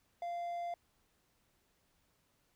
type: tone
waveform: triangle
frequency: 693 Hz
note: F5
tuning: 14 cents flat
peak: -35 dBFS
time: 0.22-0.74 s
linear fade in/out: 2 ms
effects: pink hiss -75 dBFS RMS until 2.55 s

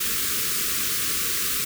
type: band-stop noise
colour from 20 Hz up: white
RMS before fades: -25 dBFS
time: 0-1.65 s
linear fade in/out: 10 ms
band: 500 to 1100 Hz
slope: 96 dB/octave
effects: none

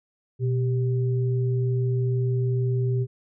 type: tone pair together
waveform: sine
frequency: 123.24 / 392 Hz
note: B2 / G4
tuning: -3 / 0 cents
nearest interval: octave + minor sixth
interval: 2003 cents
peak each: -21 / -30 dBFS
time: 0.39-3.07 s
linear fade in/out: 50 ms
effects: none

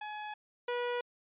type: tone pair in turn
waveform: sawtooth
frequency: 845 / 486 Hz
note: G#5 / B4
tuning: +30 / -28 cents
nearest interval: minor seventh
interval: 958 cents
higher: first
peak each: -35 / -28 dBFS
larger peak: second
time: 0.01-0.34 / 0.68-1.01 s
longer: neither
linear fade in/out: 5 ms
effects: resampled to 8000 Hz

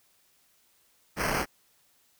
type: noise with sample-and-hold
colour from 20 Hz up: white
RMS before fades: -28 dBFS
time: 1.16-1.46 s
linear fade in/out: 50 ms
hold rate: 3675 Hz
effects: white hiss -66 dBFS RMS until 2.19 s

